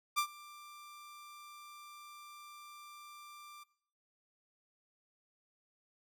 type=tone with ADSR envelope; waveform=sawtooth; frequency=1183 Hz; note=D6; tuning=12 cents sharp; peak=-24 dBFS; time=0.16-3.64 s; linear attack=24 ms; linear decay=81 ms; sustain=-23 dB; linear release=13 ms; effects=noise-tail reverb RT60 0.6 s tail -20 dB re dry